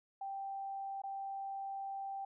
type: tone with dropouts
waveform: sine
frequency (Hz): 784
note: G5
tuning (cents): 0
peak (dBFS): -39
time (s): 0.21-2.25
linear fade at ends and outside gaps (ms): 5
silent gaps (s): 1.019-1.036
effects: none